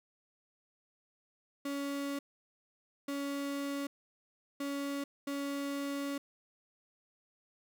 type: tone bursts at uneven times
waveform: 35% pulse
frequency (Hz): 281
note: C#4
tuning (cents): +24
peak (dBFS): -33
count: 4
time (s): 1.65-2.19 / 3.08-3.87 / 4.6-5.04 / 5.27-6.18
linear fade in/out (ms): 5
effects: none